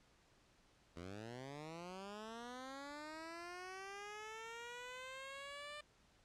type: linear sweep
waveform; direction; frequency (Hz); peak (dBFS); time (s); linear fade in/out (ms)
10% pulse; up; 82 to 598; -40; 0.96-5.81; 5
effects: pink hiss -71 dBFS RMS until 6.24 s + low-pass 7000 Hz 12 dB/octave